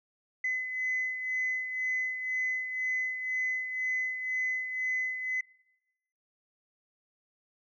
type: beating tone pair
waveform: sine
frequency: 2025 / 2027 Hz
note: B6 / B6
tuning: +43 / +45 cents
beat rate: 2 Hz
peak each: -29 / -37 dBFS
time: 0.44-5.41 s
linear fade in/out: 5 ms
effects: noise-tail reverb RT60 1.0 s tail -25 dB re dry + tanh soft clip ceiling -23 dBFS